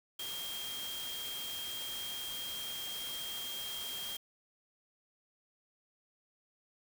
sine tone in noise, 3217 Hz, G7, 44 cents sharp, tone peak -40 dBFS, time 0.19-4.17 s, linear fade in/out 5 ms, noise white, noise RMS -44 dBFS, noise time 0.19-4.17 s, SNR +1 dB, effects none

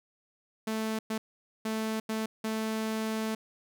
sawtooth tone bursts at uneven times, 219.8 Hz, A3, 2 cents flat, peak -26 dBFS, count 5, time 0.67-0.99 / 1.1-1.18 / 1.65-2 / 2.09-2.26 / 2.44-3.35 s, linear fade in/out 5 ms, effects none

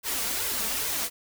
white noise with flanger, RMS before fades -29 dBFS, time 0.03-1.1 s, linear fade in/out 50 ms, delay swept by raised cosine 1.9 to 4.5 ms, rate 2.4 Hz, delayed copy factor +0.65, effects none

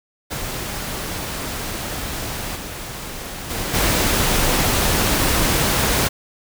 pink noise with level steps, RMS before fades -27 / -31 / -25 / -18 dBFS, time 0.3-6.09 s, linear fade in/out 20 ms, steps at 2.55 / 3.49 / 3.73 s, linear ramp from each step 20 ms, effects none

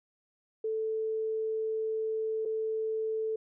sine tone with dropouts, 440 Hz, A4, in tune, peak -29 dBFS, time 0.64-3.36 s, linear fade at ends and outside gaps 5 ms, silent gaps 2.452-2.456 s, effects none

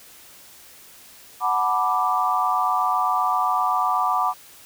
sine chord, B minor seventh, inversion second, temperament equal, 740 / 880 / 987.8 / 1174.7 Hz, F#5 / A5 / B5 / D6, 0 / 0 / 0 / 0 cents, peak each -24 / -28 / -24 / -22 dBFS, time 1.4-4.34 s, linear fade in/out 50 ms, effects white hiss -47 dBFS RMS until 4.65 s

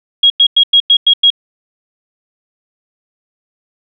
sine tone bursts, 3295 Hz, G#7, 14 cents flat, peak -4 dBFS, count 7, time 0.23-1.303 s, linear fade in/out 5 ms, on 71 ms, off 96 ms, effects none

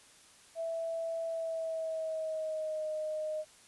sine tone with pitch glide, 659.3 to 618.7 Hz, E5 to D#5, 0 to -10 cents, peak -33 dBFS, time 0.55-3.45 s, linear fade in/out 50 ms, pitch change -110 cents, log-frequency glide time 1.26-2.89 s, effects white hiss -59 dBFS RMS until 3.67 s + resampled to 24000 Hz

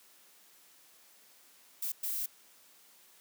violet noise bursts at uneven times, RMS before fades -35 dBFS, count 2, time 1.82-1.92 / 2.03-2.26 s, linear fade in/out 5 ms, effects white hiss -61 dBFS RMS until 3.2 s + high-pass 200 Hz 12 dB/octave

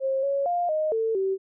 sine tone with pitch steps, 535 / 556 / 702 / 620 / 447.7 / 384.5 Hz, C5 / C#5 / F5 / D#5 / A4 / G4, +38 / +5 / +9 / -6 / +30 / -33 cents, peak -22 dBFS, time 0-1.38 s, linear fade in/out 50 ms, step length 230 ms, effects none

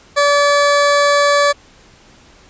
20% pulse tone, 575 Hz, D5, 37 cents flat, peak -5 dBFS, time 0.16-1.53 s, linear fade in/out 20 ms, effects pink hiss -46 dBFS RMS until 2.49 s + resampled to 16000 Hz

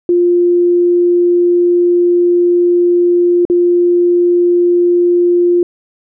sine tone with dropouts, 350.6 Hz, F4, 7 cents sharp, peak -7 dBFS, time 0.09-5.63 s, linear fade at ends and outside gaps 2 ms, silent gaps 3.452-3.499 s, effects none

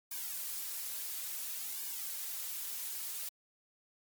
blue noise with flanger, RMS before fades -40 dBFS, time 0.11-3.29 s, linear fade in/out 5 ms, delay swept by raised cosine 1.5 to 5.4 ms, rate 0.58 Hz, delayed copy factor -0.9, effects MP3 96 kbps

